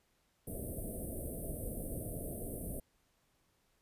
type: band-stop noise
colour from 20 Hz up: pink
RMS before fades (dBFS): -41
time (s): 0.47-2.8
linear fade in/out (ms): 5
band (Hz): 680 to 8800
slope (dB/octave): 96
effects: pink hiss -75 dBFS RMS until 3.81 s + resampled to 32000 Hz